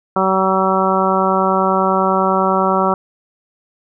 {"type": "harmonic tone", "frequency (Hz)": 190, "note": "F#3", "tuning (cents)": 46, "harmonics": [1, 2, 3, 4, 5, 6, 7], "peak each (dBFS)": [-20, -20, -20, -20, -20, -20, -20], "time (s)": [0.16, 2.94], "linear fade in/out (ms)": 2, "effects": []}